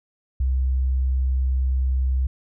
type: tone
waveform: sine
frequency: 64.9 Hz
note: C2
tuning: 13 cents flat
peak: -18 dBFS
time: 0.4-2.27 s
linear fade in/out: 5 ms
effects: none